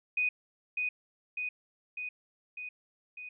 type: tone with echo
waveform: sine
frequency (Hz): 2489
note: D#7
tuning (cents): 0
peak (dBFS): -26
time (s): 0.17-0.29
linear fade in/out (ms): 5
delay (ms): 600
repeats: 5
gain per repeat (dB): -3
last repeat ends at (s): 3.29
effects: none